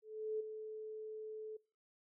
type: tone with ADSR envelope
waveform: sine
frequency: 433.7 Hz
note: A4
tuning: 25 cents flat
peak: -35 dBFS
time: 0.02-1.57 s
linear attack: 380 ms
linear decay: 11 ms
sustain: -9 dB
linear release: 8 ms
effects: noise-tail reverb RT60 0.4 s tail -24 dB re dry